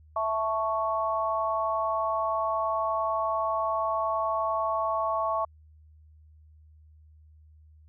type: chord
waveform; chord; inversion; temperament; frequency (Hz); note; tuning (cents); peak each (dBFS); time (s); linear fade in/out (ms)
sine; A major; second; equal; 659.3 / 880 / 1108.7; E5 / A5 / C#6; 0 / 0 / 0; -29 / -32 / -28; 0.16-5.45; 5
effects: added 77 Hz sine -52 dBFS peak until 7.88 s